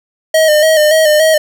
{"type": "tone with vibrato", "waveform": "square", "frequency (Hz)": 620, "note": "D#5", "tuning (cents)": -6, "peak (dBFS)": -7, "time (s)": [0.34, 1.38], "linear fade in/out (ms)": 5, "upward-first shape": "square", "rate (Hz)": 3.5, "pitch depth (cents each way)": 42, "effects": []}